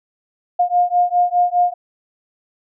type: beating tone pair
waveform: sine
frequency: 708 / 712.9 Hz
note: F5 / F5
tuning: +23 / +35 cents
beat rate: 4.9 Hz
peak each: -16 dBFS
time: 0.59-1.74 s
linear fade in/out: 10 ms
effects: none